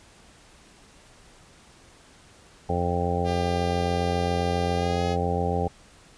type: harmonic tone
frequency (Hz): 87.31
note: F2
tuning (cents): 0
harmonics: 1 / 2 / 3 / 4 / 5 / 6 / 7 / 8 / 9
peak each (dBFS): -28 / -30 / -35 / -37 / -30 / -32 / -36 / -38 / -29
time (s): 2.69-5.68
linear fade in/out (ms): 5
type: tone with pitch glide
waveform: 5% pulse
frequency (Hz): 399.3 to 420.6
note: G4 to G#4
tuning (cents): +32 to +22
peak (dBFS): -23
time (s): 3.24-5.17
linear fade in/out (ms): 50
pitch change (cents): +90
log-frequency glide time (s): 4.74-5.05
effects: pink hiss -53 dBFS RMS until 6.17 s + resampled to 22050 Hz